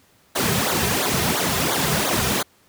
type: noise with flanger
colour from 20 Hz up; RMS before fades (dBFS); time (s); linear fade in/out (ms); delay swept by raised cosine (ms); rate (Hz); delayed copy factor
pink; -21; 0.35-2.43; 10; 0.37 to 3.57; 2.9; -1
effects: pink hiss -57 dBFS RMS until 2.68 s + high-pass 80 Hz 12 dB/octave